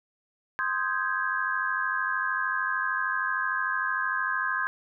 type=chord; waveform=sine; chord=Ab major seventh; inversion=first; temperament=equal; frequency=1046.5 / 1244.5 / 1568 / 1661.2 Hz; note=C6 / Eb6 / G6 / Ab6; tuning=0 / 0 / 0 / 0 cents; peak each=-31 / -34 / -30 / -30 dBFS; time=0.59-4.67 s; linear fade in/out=0 ms; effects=none